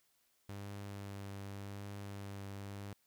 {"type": "tone with vibrato", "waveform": "sawtooth", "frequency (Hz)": 99.9, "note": "G2", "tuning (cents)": 33, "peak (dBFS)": -40, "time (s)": [0.49, 2.93], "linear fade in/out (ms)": 0, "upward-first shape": "triangle", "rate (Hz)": 0.89, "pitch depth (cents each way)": 17, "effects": ["white hiss -75 dBFS RMS until 3.06 s"]}